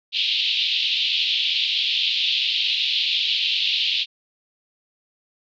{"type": "band-pass noise", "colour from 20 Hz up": "white", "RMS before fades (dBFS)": -22, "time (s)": [0.12, 4.06], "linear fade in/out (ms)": 50, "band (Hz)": [2700, 4000], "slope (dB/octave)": 48, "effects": []}